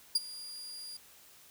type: tone with ADSR envelope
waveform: 35% pulse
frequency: 4825 Hz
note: D8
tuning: 46 cents sharp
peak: -21 dBFS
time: 0.15-0.97 s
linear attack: 7 ms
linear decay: 28 ms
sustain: -20 dB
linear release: 4 ms
effects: white hiss -58 dBFS RMS until 1.5 s